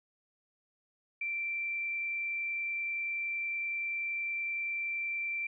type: tone with frequency modulation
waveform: sine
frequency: 2349 Hz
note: D7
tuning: in tune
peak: -32 dBFS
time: 1.21-5.47 s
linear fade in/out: 5 ms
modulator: 30.6 Hz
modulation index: 0.47
effects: none